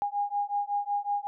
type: beating tone pair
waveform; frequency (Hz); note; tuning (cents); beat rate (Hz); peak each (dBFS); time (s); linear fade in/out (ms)
sine; 813 / 818.4; G#5 / G#5; -37 / -26; 5.4; -30; 0.02-1.27; 0
effects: none